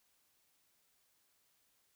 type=silence; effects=white hiss -75 dBFS RMS until 1.95 s